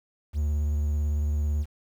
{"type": "tone with vibrato", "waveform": "triangle", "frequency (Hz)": 74.2, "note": "D2", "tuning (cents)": 18, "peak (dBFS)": -21, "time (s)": [0.33, 1.66], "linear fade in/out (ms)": 50, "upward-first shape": "triangle", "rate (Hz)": 18, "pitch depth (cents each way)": 45, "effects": ["9-bit"]}